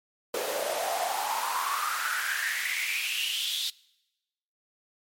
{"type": "noise with high-pass filter sweep", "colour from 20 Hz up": "pink", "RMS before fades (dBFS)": -30, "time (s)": [0.34, 3.7], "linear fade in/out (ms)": 2, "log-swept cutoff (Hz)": [480, 3800], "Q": 6.7, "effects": ["noise-tail reverb RT60 1.0 s tail -24 dB re dry", "MP3 64 kbps"]}